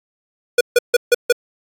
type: tone bursts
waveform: square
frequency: 484.8 Hz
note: B4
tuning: 32 cents flat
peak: -9 dBFS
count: 5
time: 0.58-1.325 s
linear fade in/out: 5 ms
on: 29 ms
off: 150 ms
effects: AAC 48 kbps